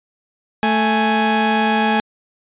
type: tone pair together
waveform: sawtooth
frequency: 220.3 / 833 Hz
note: A3 / G#5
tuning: +2 / +5 cents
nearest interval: octave + major seventh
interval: 2303 cents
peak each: -13 dBFS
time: 0.63-2 s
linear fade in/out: 0 ms
effects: resampled to 8000 Hz